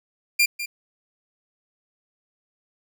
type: tone with echo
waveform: sawtooth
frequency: 2391 Hz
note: D7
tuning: 30 cents sharp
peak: -12 dBFS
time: 0.39-0.46 s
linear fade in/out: 10 ms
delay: 200 ms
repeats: 1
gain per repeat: -12 dB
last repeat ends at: 0.66 s
effects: none